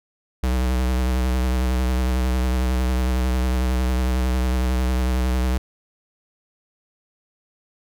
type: tone with vibrato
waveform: square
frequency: 63.1 Hz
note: B1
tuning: 38 cents sharp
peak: -19 dBFS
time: 0.43-5.58 s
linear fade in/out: 5 ms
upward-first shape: sine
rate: 11 Hz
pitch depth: 41 cents each way
effects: none